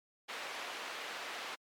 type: band-pass noise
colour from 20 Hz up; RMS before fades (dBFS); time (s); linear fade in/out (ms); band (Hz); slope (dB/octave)
white; -43; 0.28-1.56; 20; 440 to 2700; 12
effects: MP3 96 kbps